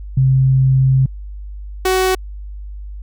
sine / sawtooth tone pair in turn, 132.3 / 374.2 Hz, C3 / F#4, +20 / +20 cents, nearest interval octave + tritone, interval 1800 cents, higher second, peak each -9 dBFS, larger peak neither, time 0.17-1.06 / 1.85-2.15 s, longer first, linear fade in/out 5 ms, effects added 50 Hz sine -27 dBFS peak until 3.02 s

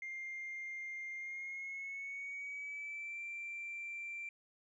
sine tone with pitch glide, 2109 to 2354 Hz, C7 to D7, +13 to +3 cents, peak -40 dBFS, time 0.02-4.29 s, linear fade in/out 2 ms, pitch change +190 cents, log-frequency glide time 1.16-3.21 s, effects tanh soft clip ceiling -38 dBFS

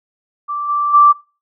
sine tone with level steps, 1170 Hz, D6, 7 cents flat, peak -19 / -14 / -5 dBFS, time 0.48-1.13 s, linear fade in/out 20 ms, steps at 0.68 / 0.93 s, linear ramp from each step 20 ms, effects noise-tail reverb RT60 0.3 s tail -20 dB re dry

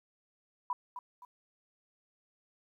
sine tone with echo, 987.8 Hz, B5, in tune, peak -30 dBFS, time 0.7-0.73 s, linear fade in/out 2 ms, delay 260 ms, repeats 2, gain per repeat -9 dB, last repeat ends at 1.25 s, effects 12-bit

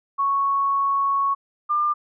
sine tone pair in turn, 1108 / 1197.9 Hz, C#6 / D6, -1 / +34 cents, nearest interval minor second, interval 135 cents, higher second, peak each -18 dBFS, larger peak neither, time 0.18-1.35 / 1.69-1.94 s, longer first, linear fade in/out 20 ms, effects none

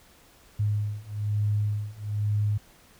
sine beating tone pair, 103.83 / 104.93 Hz, G#2 / G#2, 0 / +18 cents, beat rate 1.1 Hz, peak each -28 / -27 dBFS, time 0.59-2.58 s, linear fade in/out 10 ms, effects pink hiss -56 dBFS RMS until 2.99 s

